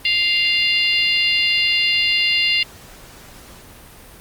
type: harmonic tone with a mistuned harmonic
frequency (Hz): 698.5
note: F5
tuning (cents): 0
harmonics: 3 / 4 / 5 / 6 / 7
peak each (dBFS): -21 / -17 / -27 / -24 / -25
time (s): 0.05-2.63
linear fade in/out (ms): 2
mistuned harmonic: 7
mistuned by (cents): -21
effects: pink hiss -42 dBFS RMS until 4.2 s + Opus 32 kbps